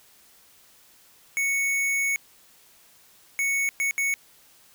square tone bursts at uneven times, 2217 Hz, C#7, in tune, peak -23 dBFS, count 4, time 1.37-2.16 / 3.39-3.69 / 3.8-3.91 / 3.98-4.14 s, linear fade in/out 0 ms, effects white hiss -56 dBFS RMS until 4.74 s

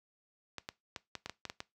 clicks, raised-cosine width 0.2 ms, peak -22 dBFS, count 9, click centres 0.583 / 0.689 / 0.962 / 1.153 / 1.26 / 1.296 / 1.453 / 1.499 / 1.604 s, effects noise-tail reverb RT60 0.2 s tail -20 dB re dry + high-pass 60 Hz 12 dB/octave

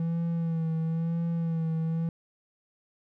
triangle tone with vibrato, 164.81 Hz, E3, in tune, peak -24 dBFS, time 0-2.09 s, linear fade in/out 2 ms, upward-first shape sine, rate 1 Hz, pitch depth 36 cents each way, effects none

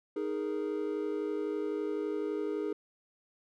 triangle chord, D# suspended fourth, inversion none, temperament just, 311.1 / 414.8 / 466.7 Hz, D#4 / G#4 / A#4, 0 / -2 / +2 cents, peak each -34 / -32 / -37 dBFS, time 0.16-2.73 s, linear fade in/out 5 ms, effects none

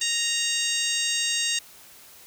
harmonic tone, 932.3 Hz, A#5, in tune, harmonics 2 / 3 / 4 / 5 / 6 / 7 / 8 / 9, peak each -33 / -29 / -29 / -33 / -34 / -31 / -33 / -33 dBFS, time 0.01-1.59 s, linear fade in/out 5 ms, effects white hiss -49 dBFS RMS until 2.26 s

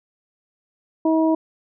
harmonic tone, 320.1 Hz, D#4, 49 cents sharp, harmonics 1 / 2 / 3, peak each -16 / -22 / -26 dBFS, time 1.05-1.35 s, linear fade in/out 5 ms, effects none

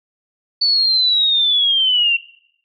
sine linear sweep, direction down, 4500 to 2720 Hz, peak -12 dBFS, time 0.61-2.17 s, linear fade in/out 10 ms, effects noise-tail reverb RT60 0.7 s tail -20 dB re dry

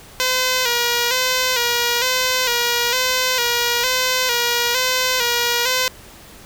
5% pulse tone with vibrato, 493.9 Hz, B4, in tune, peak -5 dBFS, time 0.2-5.88 s, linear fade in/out 0 ms, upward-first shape square, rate 1.1 Hz, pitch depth 59 cents each way, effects pink hiss -42 dBFS RMS until 6.45 s

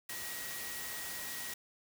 sine tone in noise, 1904 Hz, A#6, 36 cents sharp, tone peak -47 dBFS, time 0.09-1.54 s, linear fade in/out 5 ms, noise white, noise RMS -42 dBFS, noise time 0.09-1.54 s, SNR -8 dB, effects none

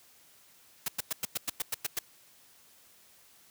white noise bursts, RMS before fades -31 dBFS, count 10, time 0.86-1.99 s, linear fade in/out 5 ms, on 23 ms, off 100 ms, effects white hiss -60 dBFS RMS until 3.5 s + high-pass 60 Hz 12 dB/octave

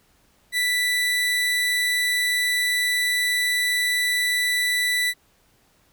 30% pulse tone, 1975.5 Hz, B6, in tune, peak -17 dBFS, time 0.52-5.14 s, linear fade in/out 50 ms, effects pink hiss -61 dBFS RMS until 5.92 s

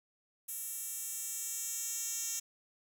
10% pulse tone with high-pass filter sweep, 459.2 Hz, A#4, 26 cents flat, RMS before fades -39 dBFS, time 0.48-2.4 s, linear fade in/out 10 ms, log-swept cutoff 10000 to 6300 Hz, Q 2, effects none

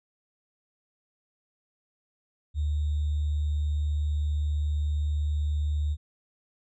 sine tone with sample-and-hold, 74.6 Hz, D2, 28 cents sharp, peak -24 dBFS, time 2.54-5.97 s, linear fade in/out 50 ms, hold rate 3675 Hz, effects resampled to 16000 Hz

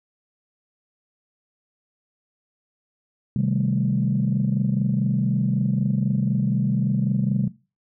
sine chord, A half-diminished seventh, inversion first, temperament equal, 130.81 / 155.56 / 196 / 220 Hz, C3 / Eb3 / G3 / A3, 0 / 0 / 0 / 0 cents, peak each -22 / -26 / -23 / -28 dBFS, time 3.36-7.48 s, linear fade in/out 2 ms, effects noise-tail reverb RT60 0.3 s tail -19 dB re dry + tanh soft clip ceiling -11 dBFS

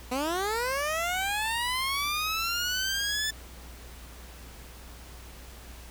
15% pulse linear sweep, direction up, 243 to 1760 Hz, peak -21 dBFS, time 0.11-3.31 s, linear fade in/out 10 ms, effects added 60 Hz sine -45 dBFS peak until 5.9 s + pink hiss -49 dBFS RMS until 5.9 s

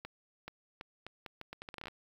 accelerating click train, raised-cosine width 0.3 ms, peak -27 dBFS, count 16, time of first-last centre 0.05-1.882 s, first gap 430 ms, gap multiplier 0.77, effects 9-bit

